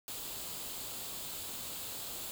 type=noise with comb filter; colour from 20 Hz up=white; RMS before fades=-42 dBFS; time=0.08-2.31 s; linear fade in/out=0 ms; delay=0.26 ms; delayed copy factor=+0.5; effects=none